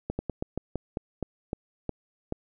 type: slowing click train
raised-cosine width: 2 ms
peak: -16 dBFS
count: 11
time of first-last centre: 0.1-2.324 s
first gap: 90 ms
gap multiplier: 1.19
effects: none